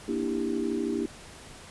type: chord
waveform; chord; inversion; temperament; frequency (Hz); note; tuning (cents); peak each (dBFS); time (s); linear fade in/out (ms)
sine; E half-diminished seventh; second; just; 237.3 / 296.7 / 329.6 / 395.6; Bb3 / D4 / E4 / G4; +31 / +18 / 0 / +16; -32; 0.08-1.06; 5
effects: pink hiss -47 dBFS RMS until 1.7 s + resampled to 24000 Hz